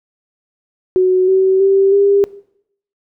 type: tone with pitch steps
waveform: sine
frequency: 370.2 / 379.9 / 390 / 400.2 Hz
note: F#4 / F#4 / G4 / G4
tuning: +1 / +46 / -9 / +36 cents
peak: -8 dBFS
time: 0.96-2.24 s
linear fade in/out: 0 ms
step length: 320 ms
effects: noise-tail reverb RT60 0.7 s tail -20 dB re dry